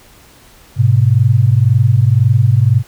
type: tone pair together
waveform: sine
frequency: 105.39 / 127.3 Hz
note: G#2 / C3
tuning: +26 / -47 cents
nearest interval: minor third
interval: 327 cents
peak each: -10 dBFS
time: 0.76-2.83 s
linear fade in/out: 50 ms
effects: pink hiss -44 dBFS RMS until 2.87 s